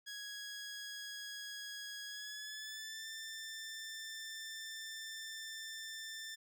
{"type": "tone with pitch glide", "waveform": "15% pulse", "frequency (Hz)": [1661.2, 1780.4], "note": ["G#6", "A6"], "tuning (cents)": [0, 20], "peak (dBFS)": -38, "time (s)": [0.06, 6.36], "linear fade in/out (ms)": 20, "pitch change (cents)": 120, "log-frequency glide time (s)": [2.06, 3.06], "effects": []}